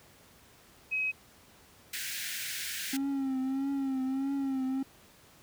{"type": "tone", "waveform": "sine", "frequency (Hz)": 2542, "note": "D#7", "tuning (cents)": 36, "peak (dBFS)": -28, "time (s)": [0.91, 1.12], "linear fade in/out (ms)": 20}
{"type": "high-pass noise", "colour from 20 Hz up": "pink", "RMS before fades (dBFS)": -37, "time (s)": [1.93, 2.97], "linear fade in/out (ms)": 5, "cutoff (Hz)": 1500, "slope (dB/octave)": 96}
{"type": "tone with vibrato", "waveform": "triangle", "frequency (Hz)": 269, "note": "C4", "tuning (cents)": 48, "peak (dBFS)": -27, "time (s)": [2.93, 4.83], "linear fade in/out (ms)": 5, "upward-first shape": "triangle", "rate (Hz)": 1.6, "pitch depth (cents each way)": 64}
{"effects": ["pink hiss -58 dBFS RMS until 5.42 s", "high-pass 60 Hz 12 dB/octave"]}